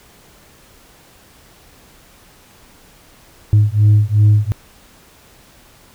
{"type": "beating tone pair", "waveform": "sine", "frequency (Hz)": [103.8, 106.5], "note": ["G#2", "G#2"], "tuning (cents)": [0, 44], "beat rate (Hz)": 2.7, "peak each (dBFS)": -10, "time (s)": [3.53, 4.52], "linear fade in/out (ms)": 0, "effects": ["tanh soft clip ceiling -5 dBFS", "pink hiss -47 dBFS RMS until 5.94 s"]}